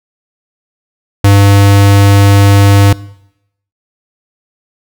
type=tone; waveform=square; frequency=100 Hz; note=G2; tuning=35 cents sharp; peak=-3 dBFS; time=1.24-2.93 s; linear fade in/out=5 ms; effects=noise-tail reverb RT60 0.8 s tail -21 dB re dry